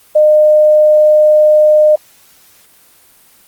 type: tone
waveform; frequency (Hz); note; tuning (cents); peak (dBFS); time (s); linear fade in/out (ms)
sine; 609; D#5; -37; -4; 0.15-1.96; 10
effects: white hiss -46 dBFS RMS until 3.47 s + Opus 24 kbps